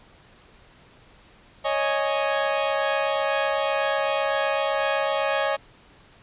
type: chord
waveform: sawtooth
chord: C# suspended second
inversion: none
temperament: equal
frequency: 554.4 / 622.3 / 830.6 Hz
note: C#5 / D#5 / G#5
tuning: 0 / 0 / 0 cents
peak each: -21 / -22 / -24 dBFS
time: 1.64-5.57 s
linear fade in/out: 20 ms
effects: pink hiss -53 dBFS RMS until 6.22 s + resampled to 8000 Hz